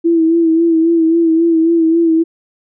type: tone with vibrato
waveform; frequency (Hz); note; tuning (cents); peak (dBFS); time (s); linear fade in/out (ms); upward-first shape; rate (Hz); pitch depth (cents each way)
sine; 329.6; E4; 0; -8; 0.04-2.24; 20; sine; 3.7; 43
effects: none